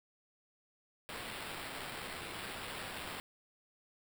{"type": "noise with sample-and-hold", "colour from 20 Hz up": "white", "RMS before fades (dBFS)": -44, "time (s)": [1.09, 3.2], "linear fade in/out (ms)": 0, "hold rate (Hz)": 6300, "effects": []}